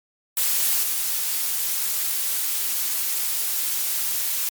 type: noise with level steps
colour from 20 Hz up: blue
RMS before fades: -21 / -24 dBFS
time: 0.37-4.49 s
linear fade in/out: 2 ms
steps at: 0.83 s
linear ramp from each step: 2 ms
effects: MP3 96 kbps